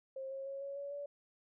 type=tone with pitch steps; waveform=sine; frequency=533 / 540.8 / 548.6 / 556.6 / 564.7 / 572.9 Hz; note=C5 / C#5 / C#5 / C#5 / C#5 / D5; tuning=+32 / -43 / -18 / +7 / +32 / -43 cents; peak=-40 dBFS; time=0.16-1.06 s; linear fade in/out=5 ms; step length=150 ms; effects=none